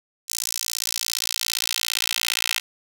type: tone with high-pass filter sweep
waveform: 10% pulse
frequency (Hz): 57.4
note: A#1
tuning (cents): -26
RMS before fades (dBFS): -26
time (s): 0.28-2.6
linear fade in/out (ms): 20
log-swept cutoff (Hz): 6400 to 2700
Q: 1.5
effects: 7-bit